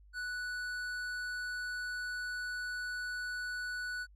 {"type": "tone with tanh clipping", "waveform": "sine", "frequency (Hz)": 1480, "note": "F#6", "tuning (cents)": 0, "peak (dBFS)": -38, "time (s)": [0.13, 4.07], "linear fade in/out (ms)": 50, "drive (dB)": 12, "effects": ["added 50 Hz sine -56 dBFS peak until 4.15 s"]}